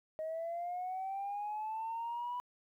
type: linear sweep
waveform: sine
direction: up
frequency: 625 to 987.8 Hz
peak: -35 dBFS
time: 0.19-2.4 s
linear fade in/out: 0 ms
effects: tanh soft clip ceiling -33 dBFS + 12-bit